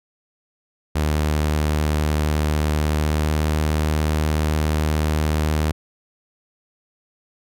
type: tone with pitch glide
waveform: sawtooth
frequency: 75.9 to 76.83 Hz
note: D#2 to D#2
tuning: -42 to -21 cents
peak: -14 dBFS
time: 0.95-5.72 s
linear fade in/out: 10 ms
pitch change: +21 cents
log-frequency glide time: 2.82-3.52 s
effects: none